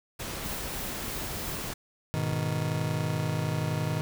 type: noise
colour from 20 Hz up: pink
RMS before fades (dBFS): -36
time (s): 0.19-1.74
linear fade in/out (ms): 10
type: noise with tremolo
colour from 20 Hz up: violet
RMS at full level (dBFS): -39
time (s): 0.43-1.7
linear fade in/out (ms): 20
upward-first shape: sine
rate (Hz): 3.1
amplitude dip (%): 35
type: click train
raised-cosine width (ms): 3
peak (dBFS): -27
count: 4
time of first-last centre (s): 0.46-2.323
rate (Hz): 1.61
type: chord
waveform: 40% pulse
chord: G# minor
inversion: none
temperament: just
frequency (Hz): 103.83 / 124.59 / 155.74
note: G#2 / B2 / D#3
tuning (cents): 0 / +16 / +2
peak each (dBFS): -33 / -32 / -29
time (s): 2.14-4.01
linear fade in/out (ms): 0
effects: none